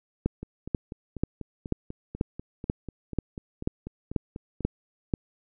two click trains, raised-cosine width 3 ms, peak -23 / -11 dBFS, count 18 / 11, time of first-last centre 0.43-4.607 / 0.26-5.138 s, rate 4.07 / 2.05 Hz, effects none

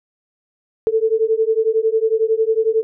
sine beating tone pair, 438.7 / 449.7 Hz, A4 / A4, -5 / +38 cents, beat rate 11 Hz, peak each -17 dBFS, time 0.87-2.83 s, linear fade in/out 0 ms, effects none

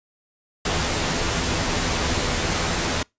pink noise with comb filter, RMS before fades -23 dBFS, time 0.65-3.03 s, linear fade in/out 5 ms, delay 12 ms, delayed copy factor +0.5, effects noise-tail reverb RT60 0.2 s tail -26 dB re dry + resampled to 16000 Hz

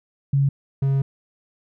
sine / triangle tone pair in turn, 138.8 / 136.57 Hz, C#3 / C#3, +3 / -25 cents, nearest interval unison, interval 28 cents, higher first, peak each -15 dBFS, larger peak neither, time 0.33-0.49 / 0.82-1.02 s, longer second, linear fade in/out 5 ms, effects none

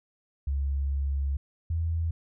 sine tone pair in turn, 69.3 / 82.41 Hz, C#2 / E2, 0 / 0 cents, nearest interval minor third, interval 300 cents, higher second, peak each -25 dBFS, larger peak neither, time 0.47-1.37 / 1.7-2.11 s, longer first, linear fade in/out 5 ms, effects none

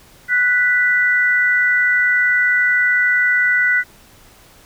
sine tone pair together, 1480 / 1975.5 Hz, F#6 / B6, 0 / 0 cents, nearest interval perfect fourth, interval 500 cents, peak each -15 dBFS, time 0.28-3.84 s, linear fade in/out 50 ms, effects pink hiss -47 dBFS RMS until 4.65 s

